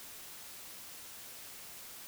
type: silence
effects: white hiss -49 dBFS RMS until 2.07 s